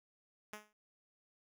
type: tone with exponential decay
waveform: 5% pulse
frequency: 211.4 Hz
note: G#3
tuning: 31 cents sharp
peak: -31 dBFS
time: 0.53-0.73 s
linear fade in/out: 2 ms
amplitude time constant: 42 ms
effects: none